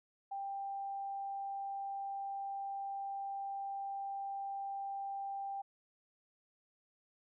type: tone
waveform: sine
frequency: 790 Hz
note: G5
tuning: 13 cents sharp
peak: -38 dBFS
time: 0.31-5.62 s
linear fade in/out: 10 ms
effects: none